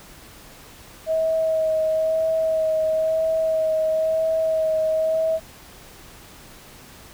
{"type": "tone with vibrato", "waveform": "sine", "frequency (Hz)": 638, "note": "D#5", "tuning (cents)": 43, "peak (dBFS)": -18, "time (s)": [1.06, 5.4], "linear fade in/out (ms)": 50, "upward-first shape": "sine", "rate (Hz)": 1, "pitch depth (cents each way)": 16, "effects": ["pink hiss -45 dBFS RMS until 7.13 s"]}